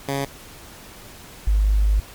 10% pulse / sine tone pair in turn, 138.59 / 51.41 Hz, C#3 / G#1, 0 / -17 cents, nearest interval octave + perfect fourth, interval 1717 cents, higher first, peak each -14 dBFS, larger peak neither, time 0.08-0.25 / 1.47-2 s, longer second, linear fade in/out 5 ms, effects pink hiss -42 dBFS RMS until 2.14 s + MP3 96 kbps

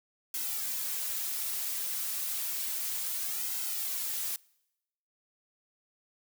blue noise with flanger, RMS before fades -34 dBFS, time 0.34-4.36 s, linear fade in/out 2 ms, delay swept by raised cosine 1.7 to 6.6 ms, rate 0.31 Hz, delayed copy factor -0.7, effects noise-tail reverb RT60 0.9 s tail -25 dB re dry

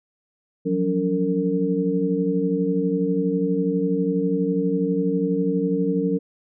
sine tone cluster, 174.4 / 186.6 / 284 / 456.2 Hz, F3 / F#3 / C#4 / A#4, -2 / +15 / +42 / -37 cents, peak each -27 / -24 / -24 / -24 dBFS, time 0.65-6.19 s, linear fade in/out 20 ms, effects none

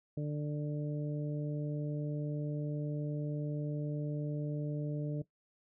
harmonic tone, 148.2 Hz, D3, 16 cents sharp, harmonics 1 / 2 / 3 / 4, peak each -34 / -40 / -44 / -46 dBFS, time 0.17-5.22 s, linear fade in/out 5 ms, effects noise-tail reverb RT60 0.1 s tail -17 dB re dry

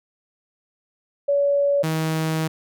sine / sawtooth tone pair in turn, 567 / 159.11 Hz, C#5 / D#3, +39 / +39 cents, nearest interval octave + minor seventh, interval 2200 cents, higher first, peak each -16 / -17 dBFS, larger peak first, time 1.28-1.83 / 1.83-2.48 s, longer second, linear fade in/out 10 ms, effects none

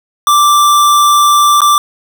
square tone with dropouts, 1174.7 Hz, D6, in tune, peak -6 dBFS, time 0.27-1.78 s, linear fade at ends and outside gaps 1 ms, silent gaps 1.606-1.617 s, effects none

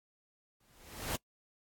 pink noise with exponential growth, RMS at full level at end -33 dBFS, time 0.6-1.16 s, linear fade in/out 5 ms, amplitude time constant 120 ms, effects noise-tail reverb RT60 0.1 s tail -22 dB re dry + AAC 64 kbps

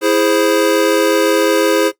square chord, E augmented, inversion none, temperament equal, 329.6 / 415.3 / 523.3 Hz, E4 / G#4 / B#4, 0 / 0 / 0 cents, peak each -16 dBFS, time 0.01-1.92 s, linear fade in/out 50 ms, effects noise-tail reverb RT60 0.1 s tail -17 dB re dry + Opus 48 kbps

